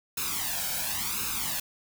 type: noise with flanger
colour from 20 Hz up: white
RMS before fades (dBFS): -31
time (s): 0.17-1.6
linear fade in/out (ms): 5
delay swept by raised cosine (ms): 0.76 to 1.31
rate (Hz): 0.94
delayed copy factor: +0.8
effects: none